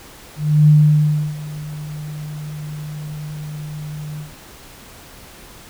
sine tone with ADSR envelope, 150.8 Hz, D3, 46 cents sharp, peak -6 dBFS, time 0.36-4.32 s, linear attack 320 ms, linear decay 670 ms, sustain -20 dB, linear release 120 ms, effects pink hiss -41 dBFS RMS until 5.69 s

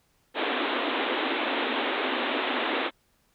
pink band-pass noise, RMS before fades -28 dBFS, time 0.34-2.91 s, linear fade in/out 50 ms, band 240 to 3800 Hz, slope 96 dB/octave, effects pink hiss -68 dBFS RMS until 3.34 s

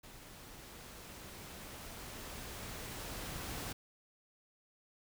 pink noise with level ramp, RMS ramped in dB -54 to -42 dBFS, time 0.03-3.73 s, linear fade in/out 10 ms, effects none

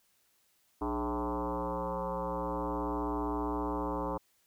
sine tone with frequency modulation, 297.3 Hz, D4, 21 cents sharp, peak -31 dBFS, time 0.81-4.18 s, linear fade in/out 10 ms, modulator 119 Hz, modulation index 6.7, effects white hiss -71 dBFS RMS until 4.46 s

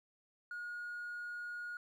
triangle tone, 1440 Hz, F#6, 47 cents flat, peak -38 dBFS, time 0.51-1.77 s, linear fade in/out 2 ms, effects tanh soft clip ceiling -37 dBFS

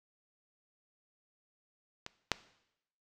clicks, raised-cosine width 0.2 ms, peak -23 / -9 dBFS, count 2, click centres 2.064 / 2.317 s, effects noise-tail reverb RT60 0.8 s tail -18 dB re dry

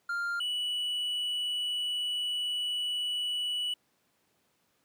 triangle tone pair in turn, 1396.9 / 2951 Hz, F6 / F#7, 0 / -5 cents, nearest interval octave + minor second, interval 1295 cents, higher second, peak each -28 dBFS, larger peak neither, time 0.09-0.4 / 0.4-3.74 s, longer second, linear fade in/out 5 ms, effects pink hiss -72 dBFS RMS until 4.84 s + high-pass 150 Hz 12 dB/octave

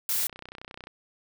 blue noise, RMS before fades -27 dBFS, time 0.09-0.27 s, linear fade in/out 2 ms
click train, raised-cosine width 0.3 ms, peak -25 dBFS, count 22, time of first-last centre 0.2-0.871 s, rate 31.3 Hz
effects none

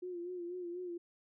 sine tone with vibrato, 354 Hz, F4, 23 cents sharp, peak -39 dBFS, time 0.02-0.98 s, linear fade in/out 10 ms, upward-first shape sine, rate 4.1 Hz, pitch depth 54 cents each way, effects none

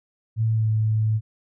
sine tone with pitch glide, 111.7 to 109.15 Hz, A2 to A2, +27 to -13 cents, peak -18 dBFS, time 0.36-1.21 s, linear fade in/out 50 ms, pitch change -40 cents, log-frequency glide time 0.5-0.69 s, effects none

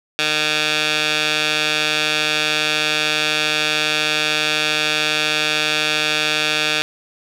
15% pulse tone with band-pass filter, 152.8 Hz, D#3, 31 cents flat, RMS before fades -19 dBFS, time 0.19-6.82 s, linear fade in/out 0 ms, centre 3200 Hz, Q 1.7, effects none

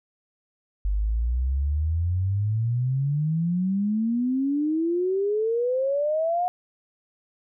sine exponential sweep, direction up, 48.27 to 729 Hz, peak -21 dBFS, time 0.85-6.48 s, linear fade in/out 0 ms, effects none

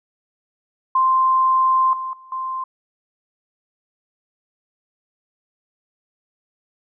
sine tone with level steps, 1045 Hz, C6, 2 cents flat, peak -13 / -24 / -41 / -23 dBFS, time 0.95-2.64 s, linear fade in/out 5 ms, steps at 1.93 / 2.13 / 2.32 s, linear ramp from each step 2 ms, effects none

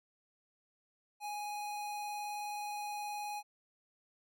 square tone with vibrato, 830.6 Hz, G#5, in tune, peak -39 dBFS, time 1.2-3.43 s, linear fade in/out 50 ms, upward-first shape triangle, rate 19 Hz, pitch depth 9 cents each way, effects none

